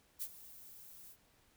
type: noise with ADSR envelope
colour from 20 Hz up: violet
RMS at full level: -39 dBFS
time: 0.19-1.17 s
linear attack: 30 ms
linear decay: 59 ms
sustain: -16 dB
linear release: 66 ms
effects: pink hiss -70 dBFS RMS until 1.56 s